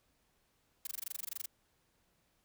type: noise bursts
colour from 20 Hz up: blue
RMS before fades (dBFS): -39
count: 15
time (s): 0.85-1.459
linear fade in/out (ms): 5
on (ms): 21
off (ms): 21
effects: pink hiss -75 dBFS RMS until 2.44 s